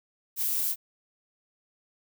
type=noise; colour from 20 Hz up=violet; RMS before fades=-28 dBFS; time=0.36-0.76 s; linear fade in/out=50 ms; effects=none